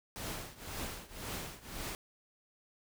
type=noise with tremolo; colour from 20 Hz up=pink; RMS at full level=-39 dBFS; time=0.16-1.95 s; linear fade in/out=0 ms; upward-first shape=triangle; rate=1.9 Hz; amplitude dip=90%; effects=none